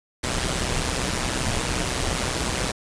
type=noise with amplitude modulation; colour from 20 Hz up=pink; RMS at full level=-22 dBFS; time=0.23-2.72 s; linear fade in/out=10 ms; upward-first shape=sine; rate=126 Hz; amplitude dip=70%; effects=resampled to 22050 Hz